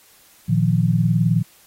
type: chord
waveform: sine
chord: Bb suspended fourth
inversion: none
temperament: equal with one note detuned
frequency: 116 / 155.56 / 174.61 Hz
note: Bb2 / Eb3 / F3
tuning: -8 / 0 / 0 cents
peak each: -19 dBFS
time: 0.48-1.43 s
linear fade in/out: 20 ms
effects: white hiss -52 dBFS RMS until 1.66 s + AAC 48 kbps